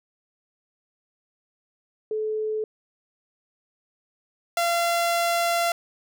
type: tone pair in turn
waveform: sine / sawtooth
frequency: 432.3 / 684.8 Hz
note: A4 / F5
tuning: -31 / -34 cents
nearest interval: minor sixth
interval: 797 cents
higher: second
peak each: -24 / -17 dBFS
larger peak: second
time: 2.11-2.64 / 4.57-5.72 s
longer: second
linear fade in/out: 2 ms
effects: none